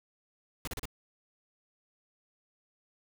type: noise bursts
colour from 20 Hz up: pink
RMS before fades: -37 dBFS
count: 4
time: 0.65-0.855 s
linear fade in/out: 2 ms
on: 25 ms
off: 35 ms
effects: none